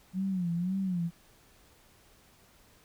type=tone with vibrato; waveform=sine; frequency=181.2 Hz; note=F#3; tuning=36 cents flat; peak=-28 dBFS; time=0.13-1.11 s; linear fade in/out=50 ms; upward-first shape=sine; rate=1.9 Hz; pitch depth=120 cents each way; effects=pink hiss -61 dBFS RMS until 2.84 s